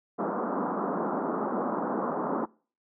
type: band-pass noise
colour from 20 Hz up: pink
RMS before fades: -30 dBFS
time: 0.18-2.46 s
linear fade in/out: 20 ms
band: 190 to 1300 Hz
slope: 48 dB/octave
effects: noise-tail reverb RT60 0.4 s tail -24 dB re dry